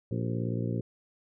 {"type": "harmonic tone with a mistuned harmonic", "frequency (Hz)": 58.27, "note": "A#1", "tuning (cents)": 0, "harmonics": [2, 3, 4, 5, 6, 7, 8, 9], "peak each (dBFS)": [-31, -35, -37, -39, -41, -42, -43, -44], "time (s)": [0.11, 0.81], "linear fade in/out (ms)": 5, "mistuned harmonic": 7, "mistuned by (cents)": -78, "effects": []}